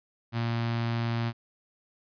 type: tone with notch filter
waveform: sawtooth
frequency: 116.54 Hz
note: A#2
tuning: in tune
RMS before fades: -29 dBFS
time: 0.32-1.33 s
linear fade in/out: 50 ms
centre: 460 Hz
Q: 1.6
effects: resampled to 11025 Hz